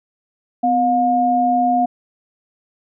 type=tone pair together; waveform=sine; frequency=252.5 / 714.2 Hz; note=B3 / F5; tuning=+39 / +39 cents; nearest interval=octave + tritone; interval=1800 cents; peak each=-19 / -14 dBFS; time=0.63-1.86 s; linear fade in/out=10 ms; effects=none